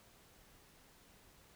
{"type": "silence", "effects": ["pink hiss -64 dBFS RMS until 1.55 s"]}